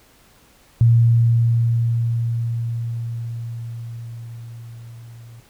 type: tone with level ramp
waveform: sine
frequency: 116.54 Hz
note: A#2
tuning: in tune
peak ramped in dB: -9 to -38 dBFS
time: 0.81-5.4 s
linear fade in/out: 0 ms
effects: pink hiss -53 dBFS RMS until 5.49 s